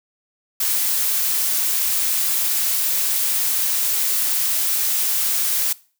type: noise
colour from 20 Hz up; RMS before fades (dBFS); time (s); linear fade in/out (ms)
blue; -20; 0.6-5.73; 5
effects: noise-tail reverb RT60 0.4 s tail -21 dB re dry